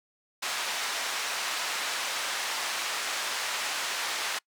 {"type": "band-pass noise", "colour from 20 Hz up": "pink", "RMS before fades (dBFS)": -32, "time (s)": [0.42, 4.39], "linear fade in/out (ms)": 10, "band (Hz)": [1000, 7500], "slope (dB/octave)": 12, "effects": ["noise-tail reverb RT60 0.1 s tail -26 dB re dry"]}